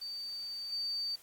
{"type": "tone with level steps", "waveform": "sine", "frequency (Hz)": 4600, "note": "D8", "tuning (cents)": -37, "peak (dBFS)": [-38, -33], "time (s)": [0.01, 1.16], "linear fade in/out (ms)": 10, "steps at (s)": 0.72, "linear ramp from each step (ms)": 5, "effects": ["white hiss -59 dBFS RMS until 1.22 s", "AAC 64 kbps"]}